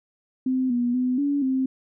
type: tone with pitch steps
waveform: sine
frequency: 258.5 / 242.1 / 252.4 / 284.7 / 262.5 Hz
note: C4 / B3 / B3 / C#4 / C4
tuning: -21 / -34 / +38 / +46 / +6 cents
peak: -20 dBFS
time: 0.46-1.66 s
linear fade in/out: 5 ms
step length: 240 ms
effects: none